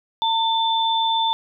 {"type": "tone pair together", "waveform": "sine", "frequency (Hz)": [904, 3537], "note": ["A5", "A7"], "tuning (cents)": [47, 8], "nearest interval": "2 octaves", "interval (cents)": 2361, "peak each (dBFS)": [-19, -22], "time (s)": [0.22, 1.33], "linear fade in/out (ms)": 0, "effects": []}